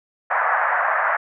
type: band-pass noise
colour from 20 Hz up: white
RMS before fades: -20 dBFS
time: 0.3-1.17 s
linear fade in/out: 10 ms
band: 610 to 1800 Hz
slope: 48 dB/octave
effects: none